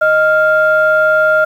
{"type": "tone pair together", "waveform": "sine", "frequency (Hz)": [623, 1396.9], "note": ["D#5", "F6"], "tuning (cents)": [2, 0], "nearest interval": "octave + major second", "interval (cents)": 1398, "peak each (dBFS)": -10, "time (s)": [0.01, 1.45], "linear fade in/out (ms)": 10, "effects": ["tanh soft clip ceiling -1 dBFS", "7-bit"]}